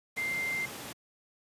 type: tone in noise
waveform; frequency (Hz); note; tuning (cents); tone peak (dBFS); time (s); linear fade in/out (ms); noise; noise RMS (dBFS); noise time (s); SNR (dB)
sine; 2093; C7; 0; -30; 0.17-0.66; 10; pink; -41; 0.16-0.93; +8
effects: high-pass 150 Hz 12 dB/octave + resampled to 32000 Hz